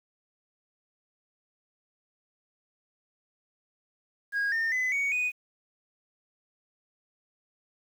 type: tone with pitch steps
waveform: sine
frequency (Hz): 1638 / 1817.5 / 2017 / 2238 / 2483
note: G#6 / A#6 / B6 / C#7 / D#7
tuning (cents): -24 / -44 / +36 / +16 / -4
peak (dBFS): -23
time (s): 4.32-5.32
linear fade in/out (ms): 50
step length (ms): 200
effects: tanh soft clip ceiling -24 dBFS + 9-bit